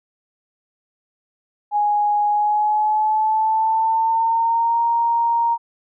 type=tone with pitch glide; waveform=sine; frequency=830.6 to 932.3 Hz; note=G#5 to A#5; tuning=0 to 0 cents; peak=-15 dBFS; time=1.71-5.58 s; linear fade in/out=50 ms; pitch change=+200 cents; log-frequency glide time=2.29-4.81 s; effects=none